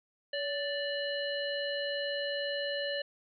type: harmonic tone with a mistuned harmonic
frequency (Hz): 587.3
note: D5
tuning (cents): 0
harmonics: 1 / 3 / 5 / 7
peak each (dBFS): -34 / -38 / -39 / -41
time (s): 0.33-3.02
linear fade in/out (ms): 5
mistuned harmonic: 1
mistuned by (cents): -55
effects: none